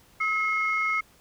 sine tone pair together, 1284.3 / 2160 Hz, E6 / C#7, -46 / -45 cents, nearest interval major sixth, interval 901 cents, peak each -26 / -24 dBFS, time 0.2-1.01 s, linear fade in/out 10 ms, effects tanh soft clip ceiling -17 dBFS + pink hiss -58 dBFS RMS until 1.2 s

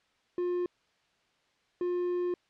triangle tone bursts at uneven times, 355.2 Hz, F4, 29 cents sharp, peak -26 dBFS, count 2, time 0.38-0.66 / 1.81-2.34 s, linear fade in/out 2 ms, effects white hiss -70 dBFS RMS until 2.49 s + low-pass 4000 Hz 12 dB/octave

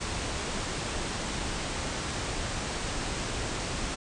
pink low-pass noise, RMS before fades -33 dBFS, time 0-3.96 s, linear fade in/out 20 ms, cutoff 9000 Hz, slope 96 dB/octave, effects none

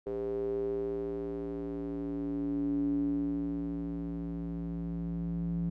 square tone with band-pass filter sweep, 57 Hz, A#1, 38 cents flat, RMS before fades -34 dBFS, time 0.06-5.7 s, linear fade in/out 10 ms, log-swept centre 430 to 190 Hz, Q 8.2, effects none

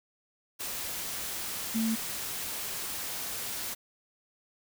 sine tone in noise, 224.5 Hz, A3, 35 cents sharp, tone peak -26 dBFS, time 1.74-1.96 s, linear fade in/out 20 ms, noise white, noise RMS -36 dBFS, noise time 0.59-3.75 s, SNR +7 dB, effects none

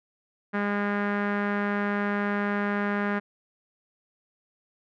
sawtooth tone with low-pass filter, 203.9 Hz, G#3, 32 cents flat, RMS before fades -27 dBFS, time 0.53-3.2 s, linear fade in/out 20 ms, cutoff 1700 Hz, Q 3.1, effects none

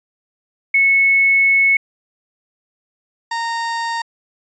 sine / 30% pulse tone pair in turn, 2200 / 925 Hz, C#7 / A#5, -14 / -14 cents, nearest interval octave + minor third, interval 1500 cents, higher first, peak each -10 / -17 dBFS, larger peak first, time 0.74-1.77 / 3.31-4.02 s, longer first, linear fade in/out 5 ms, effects resampled to 16000 Hz

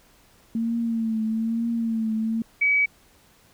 sine tone with vibrato, 226.1 Hz, A3, 47 cents sharp, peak -22 dBFS, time 0.55-2.42 s, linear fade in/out 2 ms, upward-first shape triangle, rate 1.1 Hz, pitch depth 58 cents each way
sine tone, 2277 Hz, C#7, 46 cents sharp, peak -17 dBFS, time 2.61-2.86 s, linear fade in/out 10 ms
effects pink hiss -57 dBFS RMS until 3.53 s

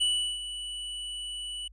square tone with ADSR envelope, 2960 Hz, F#7, in tune, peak -23 dBFS, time 0-1.68 s, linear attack 16 ms, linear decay 370 ms, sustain -12 dB, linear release 6 ms, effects added 50 Hz sine -50 dBFS peak until 1.72 s + resampled to 22050 Hz

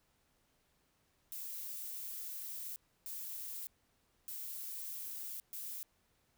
violet noise bursts at uneven times, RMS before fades -44 dBFS, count 4, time 1.32-2.76 / 3.06-3.67 / 4.28-5.4 / 5.53-5.83 s, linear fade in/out 0 ms, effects pink hiss -75 dBFS RMS until 6.37 s

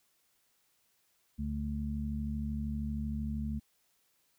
harmonic tone, 72.9 Hz, D2, 12 cents flat, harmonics 1 / 2 / 3, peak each -36 / -41 / -36 dBFS, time 1.38-3.6 s, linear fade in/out 20 ms, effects white hiss -73 dBFS RMS until 4.38 s

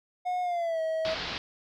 triangle tone with pitch glide, 724 to 641.3 Hz, F#5 to E5, -38 to -48 cents, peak -25 dBFS, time 0.25-1.15 s, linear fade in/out 20 ms, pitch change -210 cents, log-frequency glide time 0.42-0.81 s
white low-pass noise, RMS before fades -35 dBFS, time 1.05-1.38 s, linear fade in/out 0 ms, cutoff 4800 Hz, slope 48 dB/octave
effects none

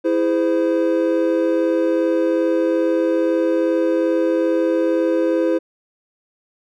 triangle chord, E augmented, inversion none, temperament just, 329.6 / 412 / 515 Hz, E4 / G#4 / B#4, 0 / -14 / -28 cents, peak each -16 / -22 / -17 dBFS, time 0.04-5.59 s, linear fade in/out 20 ms, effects none

